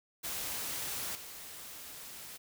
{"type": "noise with level steps", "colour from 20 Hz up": "white", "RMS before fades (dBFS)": [-38, -47], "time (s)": [0.23, 2.38], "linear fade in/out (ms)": 20, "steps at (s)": 1.15, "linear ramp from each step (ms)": 2, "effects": []}